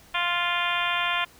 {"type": "harmonic tone", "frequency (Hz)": 349.2, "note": "F4", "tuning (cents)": 0, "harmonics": [2, 3, 4, 5, 6, 7, 8, 9, 10], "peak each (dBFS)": [-33, -29, -31, -32, -34, -30, -34, -33, -35], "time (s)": [0.14, 1.25], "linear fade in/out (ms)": 10, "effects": ["pink hiss -53 dBFS RMS until 1.39 s"]}